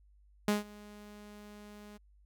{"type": "tone with ADSR envelope", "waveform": "sawtooth", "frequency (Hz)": 207.9, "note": "G#3", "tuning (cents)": 2, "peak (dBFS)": -21, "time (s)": [0.48, 1.98], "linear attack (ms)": 3, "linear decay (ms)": 150, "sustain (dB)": -24, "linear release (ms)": 17, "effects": ["added 50 Hz sine -60 dBFS peak until 2.25 s"]}